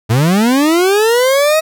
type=linear sweep; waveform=40% pulse; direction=up; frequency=104 to 641 Hz; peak=-8 dBFS; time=0.09-1.61 s; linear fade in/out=20 ms; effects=none